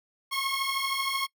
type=beating tone pair; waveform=15% pulse; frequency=1079 / 1092 Hz; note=C#6 / C#6; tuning=-47 / -26 cents; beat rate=13 Hz; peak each=-24 dBFS; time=0.31-1.27 s; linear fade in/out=20 ms; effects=noise-tail reverb RT60 0.1 s tail -23 dB re dry